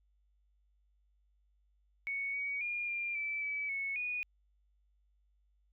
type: tone with pitch steps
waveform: sine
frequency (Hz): 2222 / 2253 / 2417 / 2400 / 2319 / 2294 / 2204 / 2464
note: C#7 / C#7 / D7 / D7 / D7 / D7 / C#7 / D#7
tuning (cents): +4 / +28 / +49 / +37 / -22 / -41 / -11 / -17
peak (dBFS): -34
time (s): 2.07-4.23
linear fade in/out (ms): 0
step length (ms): 270
effects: added 50 Hz sine -69 dBFS peak until 5.72 s